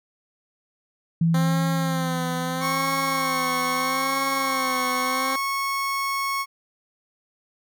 sine tone with exponential decay, 165.8 Hz, E3, 10 cents sharp, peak -16 dBFS, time 1.21-5.12 s, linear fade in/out 5 ms, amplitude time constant 850 ms
10% pulse tone with vibrato, 261.6 Hz, C4, in tune, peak -18 dBFS, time 1.34-5.36 s, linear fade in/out 5 ms, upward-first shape sine, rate 0.77 Hz, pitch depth 57 cents each way
30% pulse tone, 1100 Hz, C#6, 14 cents flat, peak -21 dBFS, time 2.6-6.46 s, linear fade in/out 50 ms
effects none

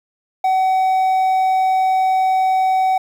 triangle tone, 755 Hz, F#5, 35 cents sharp, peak -11 dBFS, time 0.44-2.98 s, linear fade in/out 5 ms, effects 8-bit

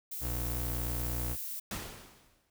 violet noise, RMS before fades -39 dBFS, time 0.11-1.6 s, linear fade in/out 10 ms
30% pulse tone, 60.2 Hz, B1, 44 cents flat, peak -31 dBFS, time 0.2-1.37 s, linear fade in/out 50 ms
pink noise with exponential decay, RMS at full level -36 dBFS, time 1.71-2.5 s, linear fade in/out 2 ms, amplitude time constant 170 ms
effects none

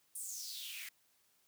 white noise with high-pass filter sweep, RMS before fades -45 dBFS, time 0.15-0.89 s, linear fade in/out 5 ms, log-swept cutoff 9600 to 1900 Hz, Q 5.2, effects white hiss -73 dBFS RMS until 1.47 s + high-pass 60 Hz 12 dB/octave

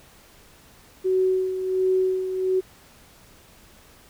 sine tone with tremolo, 374.2 Hz, F#4, 20 cents sharp, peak -17 dBFS, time 1.04-2.61 s, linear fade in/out 20 ms, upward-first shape sine, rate 1.4 Hz, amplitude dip 60%, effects pink hiss -52 dBFS RMS until 4.09 s

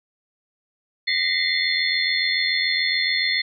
sine tone cluster, 1865 / 2018 / 2105 / 3528 / 4276 Hz, A#6 / B6 / C7 / A7 / C8, 0 / +37 / +10 / +4 / +37 cents, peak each -31 / -24 / -26 / -26 / -24 dBFS, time 1.07-3.42 s, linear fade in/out 10 ms, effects none

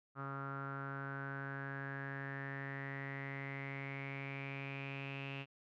sawtooth tone with low-pass filter sweep, 137.5 Hz, C#3, 14 cents flat, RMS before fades -44 dBFS, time 0.15-5.46 s, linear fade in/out 50 ms, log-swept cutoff 1300 to 2700 Hz, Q 9.1, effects none

